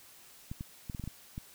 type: clicks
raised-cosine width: 5 ms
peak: -26 dBFS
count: 8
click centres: 0.515 / 0.609 / 0.898 / 0.948 / 0.997 / 1.039 / 1.076 / 1.379 s
effects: white hiss -56 dBFS RMS until 1.54 s